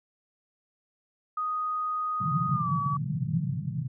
sine tone with pitch glide, 1244.5 to 1141.2 Hz, D#6 to C#6, 0 to +50 cents, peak -27 dBFS, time 1.37-2.97 s, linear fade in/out 5 ms, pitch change -150 cents, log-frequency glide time 2.52-2.7 s
white band-pass noise, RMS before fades -30 dBFS, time 2.2-3.88 s, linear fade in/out 10 ms, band 120 to 170 Hz, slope 48 dB/octave
effects none

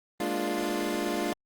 25% pulse chord, Bb dominant seventh, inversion third, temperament equal, 207.7 / 233.1 / 293.7 / 349.2 Hz, Ab3 / Bb3 / D4 / F4, 0 / 0 / 0 / 0 cents, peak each -31 / -33 / -29 / -28 dBFS, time 0.2-1.33 s, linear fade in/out 2 ms, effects Opus 24 kbps

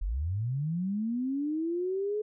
sine linear sweep, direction up, 38.64 to 429.6 Hz, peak -28 dBFS, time 0.01-2.22 s, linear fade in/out 10 ms, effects none

